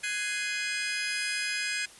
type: chord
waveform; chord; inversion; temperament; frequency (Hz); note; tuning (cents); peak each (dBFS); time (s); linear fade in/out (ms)
sawtooth; Ab dominant seventh; third; just; 1495.1 / 1661.2 / 2077 / 2492; Gb6 / Ab6 / C7 / Eb7; +18 / 0 / -13 / +2; -36 / -30 / -33 / -30; 0.03-1.86; 10
effects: white hiss -51 dBFS RMS until 1.99 s + resampled to 24000 Hz